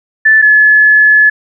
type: tone pair in turn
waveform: sine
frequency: 1754 / 1713.9 Hz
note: A6 / A6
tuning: -6 / -46 cents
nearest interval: unison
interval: 40 cents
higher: first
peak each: -3 dBFS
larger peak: neither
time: 0.25-0.42 / 0.42-1.3 s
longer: second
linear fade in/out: 10 ms
effects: none